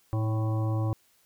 harmonic tone with a mistuned harmonic, 110.5 Hz, A2, 8 cents sharp, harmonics 1 / 3 / 5 / 7 / 9 / 10, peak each -25 / -35 / -39 / -42 / -44 / -45 dBFS, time 0.13-0.93 s, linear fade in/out 0 ms, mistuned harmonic 3, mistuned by -44 cents, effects white hiss -65 dBFS RMS until 1.25 s

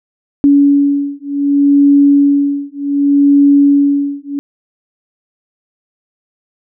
sine beating tone pair, 282.9 / 283.56 Hz, C#4 / C#4, +35 / +39 cents, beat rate 0.66 Hz, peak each -10 dBFS, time 0.44-4.39 s, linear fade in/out 0 ms, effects none

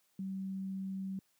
sine tone, 191.8 Hz, G3, 37 cents flat, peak -36 dBFS, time 0.19-1.19 s, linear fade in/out 2 ms, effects white hiss -74 dBFS RMS until 1.39 s + high-pass 100 Hz 12 dB/octave

